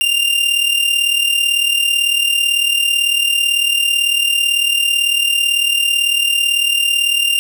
45% pulse tone with amplitude modulation, 2794 Hz, F7, in tune, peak -10 dBFS, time 0.01-7.39 s, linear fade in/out 0 ms, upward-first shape sine, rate 38 Hz, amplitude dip 60%, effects none

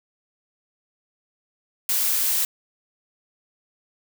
blue noise, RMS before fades -22 dBFS, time 1.89-2.45 s, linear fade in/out 2 ms, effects none

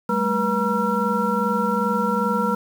sine tone cluster, 195.1 / 217.6 / 483.1 / 954 / 1360 Hz, G3 / A3 / B4 / A#5 / F6, -8 / -19 / -38 / +40 / -46 cents, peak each -25 dBFS, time 0.09-2.55 s, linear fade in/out 5 ms, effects 7-bit

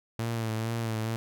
sawtooth tone with vibrato, 113.1 Hz, A2, 48 cents sharp, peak -25 dBFS, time 0.19-1.16 s, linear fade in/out 0 ms, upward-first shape sine, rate 2.2 Hz, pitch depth 47 cents each way, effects none

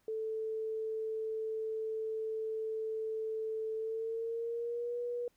sine tone with pitch glide, 440 to 482.6 Hz, A4 to B4, 0 to -40 cents, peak -34 dBFS, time 0.08-5.28 s, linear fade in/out 2 ms, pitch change +160 cents, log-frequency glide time 3.75-4.99 s, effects pink hiss -74 dBFS RMS until 5.36 s

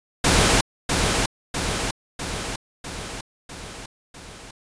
pink noise with echo, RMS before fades -17 dBFS, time 0.24-0.61 s, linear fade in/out 5 ms, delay 650 ms, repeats 6, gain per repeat -4 dB, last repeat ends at 4.51 s, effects resampled to 22050 Hz

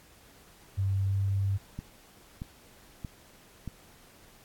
sine tone with pitch glide, 97.3 to 98.2 Hz, G2 to G2, -12 to +4 cents, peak -25 dBFS, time 0.77-1.58 s, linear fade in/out 20 ms, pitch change +16 cents, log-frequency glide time 1.08-1.14 s
click train, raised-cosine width 5 ms, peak -24 dBFS, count 4, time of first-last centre 1.79-3.677 s, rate 1.59 Hz
effects pink hiss -57 dBFS RMS until 4.44 s + AAC 64 kbps

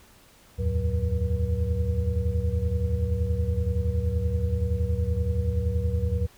sine tone cluster, 76.2 / 86.8 / 108.8 / 182.3 / 480.7 Hz, D#2 / F2 / A2 / F#3 / B4, -36 / -10 / -19 / -25 / -47 cents, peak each -26 / -27 / -30 / -35 / -34 dBFS, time 0.58-6.27 s, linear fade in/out 20 ms, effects pink hiss -55 dBFS RMS until 6.37 s

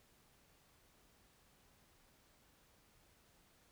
silence, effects pink hiss -70 dBFS RMS until 3.71 s

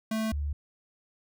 square / sine tone pair in turn, 220 / 72.64 Hz, A3 / D2, 0 / -18 cents, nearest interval octave + perfect fifth, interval 1918 cents, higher first, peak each -28 dBFS, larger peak neither, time 0.11-0.32 / 0.32-0.53 s, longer neither, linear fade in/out 5 ms, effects none

